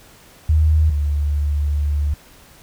sine tone pair in turn, 77.78 / 73.13 Hz, D#2 / D2, 0 / -7 cents, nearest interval minor second, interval 107 cents, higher first, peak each -11 / -16 dBFS, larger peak first, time 0.49-0.9 / 0.9-2.14 s, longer second, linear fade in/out 5 ms, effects pink hiss -47 dBFS RMS until 2.62 s

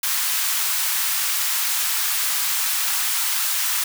white high-pass noise, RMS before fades -22 dBFS, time 0.03-3.84 s, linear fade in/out 5 ms, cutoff 930 Hz, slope 24 dB/octave, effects none

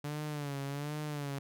sawtooth tone with vibrato, 144.9 Hz, D3, 23 cents flat, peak -32 dBFS, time 0.04-1.39 s, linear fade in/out 5 ms, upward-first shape sine, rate 1.3 Hz, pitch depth 77 cents each way, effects none

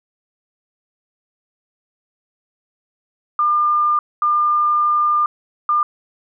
sine tone bursts at uneven times, 1202 Hz, D6, 40 cents sharp, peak -13 dBFS, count 3, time 3.39-3.99 / 4.22-5.26 / 5.69-5.83 s, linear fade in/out 2 ms, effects none

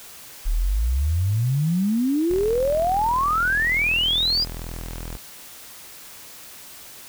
sine exponential sweep, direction up, 35.3 to 5010 Hz, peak -18 dBFS, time 0.45-4.45 s, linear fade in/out 20 ms
sawtooth tone, 41.2 Hz, E1, in tune, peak -27 dBFS, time 2.3-5.17 s, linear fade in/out 0 ms
effects white hiss -42 dBFS RMS until 7.08 s

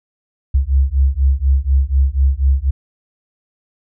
sine beating tone pair, 65.8 / 69.9 Hz, C2 / C#2, +10 / +15 cents, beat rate 4.1 Hz, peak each -14 dBFS, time 0.54-2.71 s, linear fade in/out 10 ms, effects none

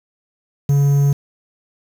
triangle tone with quantisation, 141.4 Hz, C#3, 35 cents sharp, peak -9 dBFS, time 0.69-1.13 s, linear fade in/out 5 ms, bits 6, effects none

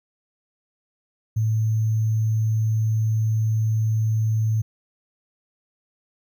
sine tone with sample-and-hold, 110 Hz, A2, in tune, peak -18 dBFS, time 1.36-4.62 s, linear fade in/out 10 ms, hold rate 6300 Hz, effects none

